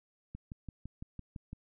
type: click train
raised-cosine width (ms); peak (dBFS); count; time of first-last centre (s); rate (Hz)
5; -30; 8; 0.35-1.53; 5.93
effects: none